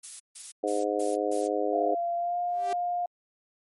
violet noise bursts, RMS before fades -36 dBFS, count 5, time 0.03-1.48 s, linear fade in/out 10 ms, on 170 ms, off 150 ms
harmonic tone, 103.5 Hz, G#2, 5 cents flat, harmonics 3 / 4 / 5 / 6 / 7, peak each -32 / -30 / -30 / -33 / -33 dBFS, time 0.63-1.95 s, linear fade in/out 10 ms
sine tone with pitch glide, 689 to 706.3 Hz, F5 to F5, -24 to +19 cents, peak -26 dBFS, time 1.73-3.06 s, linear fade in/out 5 ms, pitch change +43 cents, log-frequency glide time 2.16-2.38 s
sawtooth tone with exponential growth, 392 Hz, G4, in tune, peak -27 dBFS, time 2.47-2.73 s, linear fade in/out 2 ms, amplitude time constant 56 ms
effects MP3 48 kbps

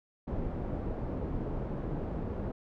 pink low-pass noise, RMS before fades -35 dBFS, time 0.27-2.52 s, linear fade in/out 10 ms, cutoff 570 Hz, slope 12 dB/octave, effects none

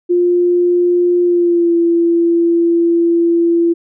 sine tone with pitch glide, 352.4 to 338.8 Hz, F4 to E4, +16 to +48 cents, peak -9 dBFS, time 0.09-3.74 s, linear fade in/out 20 ms, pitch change -68 cents, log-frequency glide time 1.23-1.75 s, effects none

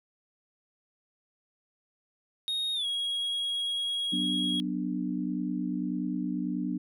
triangle tone with pitch glide, 3729 to 3303 Hz, A#7 to G#7, 0 to -10 cents, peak -27 dBFS, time 2.48-4.6 s, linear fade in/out 0 ms, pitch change -210 cents, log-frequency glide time 2.74-2.86 s
sine chord, B minor, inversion second, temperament just, 185.21 / 246.9 / 296.3 Hz, F#3 / B3 / D4, +2 / 0 / +15 cents, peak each -33 dBFS, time 4.12-6.78 s, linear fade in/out 10 ms
effects none

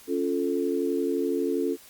sine chord, Db augmented, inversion none, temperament equal, 277.2 / 349.2 / 440 Hz, Db4 / F4 / A4, 0 / 0 / 0 cents, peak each -28 dBFS, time 0.07-1.77 s, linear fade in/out 50 ms, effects white hiss -51 dBFS RMS until 1.89 s + Opus 48 kbps

